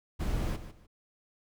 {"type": "noise with echo", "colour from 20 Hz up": "brown", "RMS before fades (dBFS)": -31, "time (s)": [0.19, 0.57], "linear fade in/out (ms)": 20, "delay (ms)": 150, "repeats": 2, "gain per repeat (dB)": -12, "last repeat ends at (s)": 0.87, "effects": []}